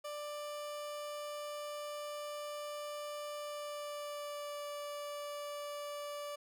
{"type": "tone with pitch glide", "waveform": "30% pulse", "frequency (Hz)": [590, 582.5], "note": ["D5", "D5"], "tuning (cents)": [8, -14], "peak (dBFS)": -38, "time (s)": [0.04, 6.36], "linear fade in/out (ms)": 10, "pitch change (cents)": -22, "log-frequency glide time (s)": [3.37, 4.65], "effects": []}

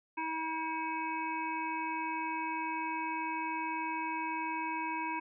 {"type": "harmonic tone", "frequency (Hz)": 320.6, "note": "E4", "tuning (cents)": -48, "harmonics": [1, 3, 5, 7, 8], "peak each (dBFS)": [-41, -35, -45, -43, -43], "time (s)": [0.17, 5.2], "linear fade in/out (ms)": 10, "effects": []}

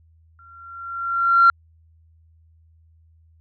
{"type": "tone with exponential growth", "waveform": "sine", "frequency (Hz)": 1373, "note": "F6", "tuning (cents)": -30, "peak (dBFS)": -7, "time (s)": [0.39, 1.5], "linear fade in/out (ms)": 1, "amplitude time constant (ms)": 240, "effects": ["tanh soft clip ceiling -5 dBFS", "added 81 Hz sine -52 dBFS peak until 3.4 s"]}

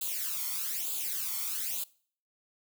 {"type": "noise with flanger", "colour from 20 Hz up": "blue", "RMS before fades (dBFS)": -34, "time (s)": [0.01, 1.84], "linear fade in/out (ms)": 5, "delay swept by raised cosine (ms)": [0.26, 0.92], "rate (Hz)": 1.1, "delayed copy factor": 0.8, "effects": ["noise-tail reverb RT60 0.5 s tail -22 dB re dry"]}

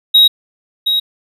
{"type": "tone with echo", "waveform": "triangle", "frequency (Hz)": 3805, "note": "A#7", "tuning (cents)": 35, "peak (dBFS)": -3, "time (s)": [0.14, 0.28], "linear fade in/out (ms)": 10, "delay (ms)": 720, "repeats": 1, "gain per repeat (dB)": -7, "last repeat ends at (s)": 1, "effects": []}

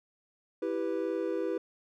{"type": "chord", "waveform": "triangle", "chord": "E minor", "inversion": "none", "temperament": "equal", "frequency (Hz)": [329.6, 392, 493.9], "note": ["E4", "G4", "B4"], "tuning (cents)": [0, 0, 0], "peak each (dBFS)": -32, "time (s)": [0.62, 1.58], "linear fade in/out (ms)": 5, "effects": []}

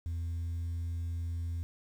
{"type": "tone with pitch glide", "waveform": "sine", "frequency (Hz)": [83.9, 84.48], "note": ["E2", "E2"], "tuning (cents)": [31, 43], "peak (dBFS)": -30, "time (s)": [0.06, 1.63], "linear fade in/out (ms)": 0, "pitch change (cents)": 12, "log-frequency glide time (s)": [0.18, 0.66], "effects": ["tanh soft clip ceiling -32 dBFS", "10-bit"]}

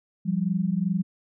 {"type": "tone pair together", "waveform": "sine", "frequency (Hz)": [173.22, 195.8], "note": ["F3", "G3"], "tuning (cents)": [-14, -2], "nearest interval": "major second", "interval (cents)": 212, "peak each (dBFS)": -25, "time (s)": [0.25, 1.03], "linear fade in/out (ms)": 20, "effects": []}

